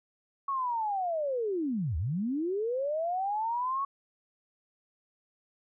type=linear two-way sweep; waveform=sine; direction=down then up; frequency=1120 to 70.1 to 1120 Hz; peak=-28 dBFS; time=0.48-3.85 s; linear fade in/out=5 ms; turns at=1.97 s; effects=none